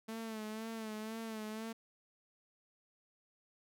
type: tone with vibrato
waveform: sawtooth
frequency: 220.2 Hz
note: A3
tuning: 2 cents sharp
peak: -37 dBFS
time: 0.08-1.73 s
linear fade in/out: 10 ms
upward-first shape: sine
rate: 2 Hz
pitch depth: 49 cents each way
effects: none